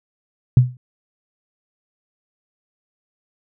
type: tone with exponential decay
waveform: sine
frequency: 125 Hz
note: B2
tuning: 21 cents sharp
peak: -3 dBFS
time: 0.57-0.77 s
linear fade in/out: 2 ms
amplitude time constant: 42 ms
effects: none